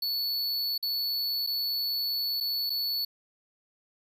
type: tone with dropouts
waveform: square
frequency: 4435 Hz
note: C#8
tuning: in tune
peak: -28 dBFS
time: 0.02-3.05 s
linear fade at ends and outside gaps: 5 ms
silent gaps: 0.779-0.826 / 1.466-1.471 / 2.403-2.407 / 2.697-2.701 s
effects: 11-bit